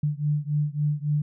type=beating tone pair; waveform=sine; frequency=146.83 / 150.43 Hz; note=D3 / D3; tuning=0 / +42 cents; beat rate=3.6 Hz; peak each=-25 / -26 dBFS; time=0.03-1.22 s; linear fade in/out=5 ms; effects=none